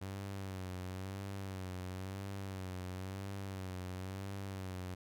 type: tone with vibrato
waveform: sawtooth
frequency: 95 Hz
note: F#2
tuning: 46 cents sharp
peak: -37 dBFS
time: 0.01-4.95 s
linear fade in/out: 10 ms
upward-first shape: sine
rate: 0.98 Hz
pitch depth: 64 cents each way
effects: none